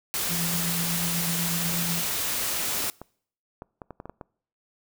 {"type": "noise", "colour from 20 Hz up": "white", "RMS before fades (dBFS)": -28, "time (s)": [0.14, 2.9], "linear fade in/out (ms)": 0}
{"type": "tone with tremolo", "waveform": "sine", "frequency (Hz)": 170.1, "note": "F3", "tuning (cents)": -45, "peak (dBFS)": -27, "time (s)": [0.28, 2.03], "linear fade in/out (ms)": 50, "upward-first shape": "triangle", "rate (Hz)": 8.1, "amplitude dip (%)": 45}
{"type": "clicks", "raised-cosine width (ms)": 1, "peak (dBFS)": -24, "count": 10, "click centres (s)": [2.804, 2.841, 3.016, 3.621, 3.818, 3.907, 4.001, 4.056, 4.096, 4.212]}
{"effects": ["noise-tail reverb RT60 0.6 s tail -25 dB re dry"]}